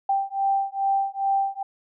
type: beating tone pair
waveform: sine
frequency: 784 / 786.4 Hz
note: G5 / G5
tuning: 0 / +5 cents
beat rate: 2.4 Hz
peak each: -24 dBFS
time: 0.09-1.63 s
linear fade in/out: 5 ms
effects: none